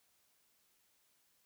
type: silence
effects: white hiss -74 dBFS RMS until 1.45 s